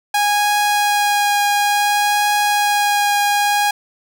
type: tone with vibrato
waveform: sawtooth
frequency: 823 Hz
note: G#5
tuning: 16 cents flat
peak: -10 dBFS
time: 0.14-3.71 s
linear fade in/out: 5 ms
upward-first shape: triangle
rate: 0.57 Hz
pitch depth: 11 cents each way
effects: none